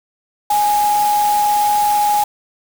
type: tone in noise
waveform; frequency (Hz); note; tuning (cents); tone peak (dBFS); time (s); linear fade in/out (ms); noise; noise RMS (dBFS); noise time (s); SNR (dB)
sine; 830.6; G#5; 0; -12; 0.5-2.24; 5; white; -26; 0.5-2.24; +11
effects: none